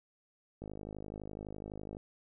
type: click train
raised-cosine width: 2 ms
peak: -30 dBFS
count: 71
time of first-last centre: 0.62-1.969 s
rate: 51.9 Hz
effects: none